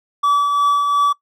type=tone with tremolo; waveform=triangle; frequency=1149 Hz; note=D6; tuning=38 cents flat; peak=-9 dBFS; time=0.23-1.13 s; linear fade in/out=10 ms; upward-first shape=triangle; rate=2.8 Hz; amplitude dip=40%; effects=noise-tail reverb RT60 0.1 s tail -22 dB re dry